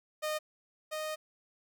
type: tone pair in turn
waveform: sawtooth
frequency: 614 / 619 Hz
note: D#5 / D#5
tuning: -23 / -9 cents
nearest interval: unison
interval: 14 cents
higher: second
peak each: -28 / -31 dBFS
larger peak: first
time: 0.22-0.39 / 0.91-1.16 s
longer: second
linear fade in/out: 20 ms
effects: none